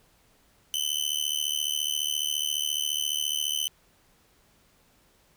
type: tone with amplitude modulation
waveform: sawtooth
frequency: 3035 Hz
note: F#7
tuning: 43 cents sharp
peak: -19 dBFS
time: 0.74-3.68 s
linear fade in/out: 0 ms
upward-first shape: sine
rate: 74.5 Hz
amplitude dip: 100%
effects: pink hiss -63 dBFS RMS until 5.36 s